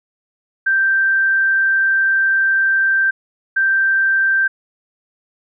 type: tone bursts at uneven times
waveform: sine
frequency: 1568 Hz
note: G6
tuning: in tune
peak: -12 dBFS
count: 2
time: 0.66-3.11 / 3.56-4.48 s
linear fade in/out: 10 ms
effects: none